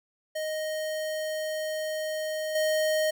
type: tone with level steps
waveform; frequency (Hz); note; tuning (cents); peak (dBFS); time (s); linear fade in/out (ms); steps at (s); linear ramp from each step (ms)
square; 622.3; D#5; 0; -30 / -24; 0.35-3.11; 10; 2.55; 5
effects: none